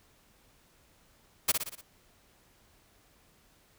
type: noise with echo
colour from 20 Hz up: white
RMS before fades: -24 dBFS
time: 1.48-1.52 s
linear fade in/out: 10 ms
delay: 59 ms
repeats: 5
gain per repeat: -5 dB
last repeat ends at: 1.815 s
effects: pink hiss -64 dBFS RMS until 3.78 s